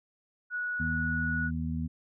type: tone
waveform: sine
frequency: 1465 Hz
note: F#6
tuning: 18 cents flat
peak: -30 dBFS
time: 0.5-1.51 s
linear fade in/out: 50 ms
type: harmonic tone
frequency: 80.3 Hz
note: E2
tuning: 45 cents flat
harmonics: 1 / 2 / 3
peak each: -34 / -34 / -34 dBFS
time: 0.79-1.88 s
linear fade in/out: 20 ms
effects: none